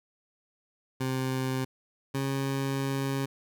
20% pulse tone pair in turn, 130.81 / 136.37 Hz, C3 / C#3, 0 / -28 cents, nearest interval minor second, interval 72 cents, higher second, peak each -23 dBFS, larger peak neither, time 1-1.65 / 2.14-3.26 s, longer second, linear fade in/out 10 ms, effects none

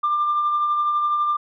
sine tone with tremolo, 1192 Hz, D6, 25 cents sharp, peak -15 dBFS, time 0.03-1.37 s, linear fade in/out 10 ms, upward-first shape triangle, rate 12 Hz, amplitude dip 40%, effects tanh soft clip ceiling -14 dBFS

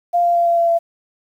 sine tone with pitch steps, 697 / 692.6 / 688.2 / 683.8 / 679.5 / 675.2 Hz, F5 / F5 / F5 / F5 / F5 / E5, -4 / -15 / -26 / -37 / -48 / +41 cents, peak -12 dBFS, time 0.13-0.79 s, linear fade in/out 20 ms, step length 110 ms, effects 8-bit

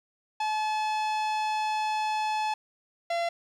45% pulse tone pair in turn, 860 / 682.6 Hz, A5 / F5, -40 / -40 cents, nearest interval major third, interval 400 cents, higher first, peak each -26 dBFS, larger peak neither, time 0.4-2.54 / 3.1-3.29 s, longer first, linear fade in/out 5 ms, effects low-pass 5000 Hz 12 dB/octave + 10-bit

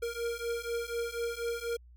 square beating tone pair, 466.2 / 470.3 Hz, A#4 / A#4, 0 / +15 cents, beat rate 4.1 Hz, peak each -37 / -36 dBFS, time 0.02-1.77 s, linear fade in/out 10 ms, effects added 60 Hz sine -52 dBFS peak until 1.96 s

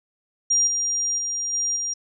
sine tone with level steps, 5700 Hz, F8, 34 cents sharp, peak -16 / -21 / -24 / -21 / -24 dBFS, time 0.5-1.94 s, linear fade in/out 10 ms, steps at 0.67 / 1.18 / 1.53 / 1.76 s, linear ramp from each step 5 ms, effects none

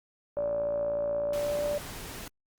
sine tone with pitch glide, 580 to 585.7 Hz, D5 to D5, -22 to -5 cents, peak -27 dBFS, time 0.37-1.78 s, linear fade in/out 2 ms, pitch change +17 cents, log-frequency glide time 1.27-1.63 s
click train, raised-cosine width 1 ms, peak -27 dBFS, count 79, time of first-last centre 0.37-1.748 s, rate 56.6 Hz
pink noise, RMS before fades -41 dBFS, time 1.33-2.28 s, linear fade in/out 2 ms
effects Opus 48 kbps

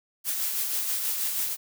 blue noise with tremolo, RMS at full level -27 dBFS, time 0.24-1.57 s, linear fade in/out 50 ms, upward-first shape sine, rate 6.2 Hz, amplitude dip 35%, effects none

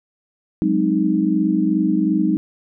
sine chord, Ab dominant seventh, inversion third, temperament equal, 185 / 207.7 / 261.6 / 311.1 Hz, Gb3 / Ab3 / C4 / Eb4, 0 / 0 / 0 / 0 cents, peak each -21 / -21 / -24 / -18 dBFS, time 0.62-2.37 s, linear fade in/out 0 ms, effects none

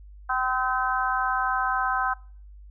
harmonic tone, 256.4 Hz, C4, 35 cents flat, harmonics 3 / 4 / 5 / 6, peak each -28 / -28 / -28 / -28 dBFS, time 0.29-2.14 s, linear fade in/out 10 ms, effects noise-tail reverb RT60 0.5 s tail -25 dB re dry + added 50 Hz sine -43 dBFS peak until 2.7 s

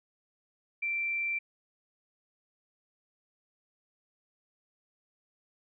sine tone, 2349 Hz, D7, in tune, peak -29 dBFS, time 0.82-1.39 s, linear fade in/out 10 ms, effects none

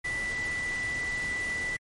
sine tone in noise, 1975.5 Hz, B6, in tune, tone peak -29 dBFS, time 0.04-1.77 s, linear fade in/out 10 ms, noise pink, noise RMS -40 dBFS, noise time 0.04-1.77 s, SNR +8 dB, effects MP3 48 kbps

